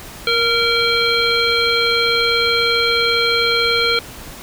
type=harmonic tone with a mistuned harmonic; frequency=461.8 Hz; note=A#4; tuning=16 cents flat; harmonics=1 / 3 / 5 / 7 / 9; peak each=-20 / -20 / -20 / -20 / -20 dBFS; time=0.27-3.99 s; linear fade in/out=2 ms; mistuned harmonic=1; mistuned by=+25 cents; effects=pink hiss -35 dBFS RMS until 4.42 s